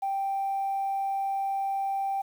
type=tone; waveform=sine; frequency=784 Hz; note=G5; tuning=in tune; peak=-25 dBFS; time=0.02-2.22 s; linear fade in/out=10 ms; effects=tanh soft clip ceiling -23 dBFS + 9-bit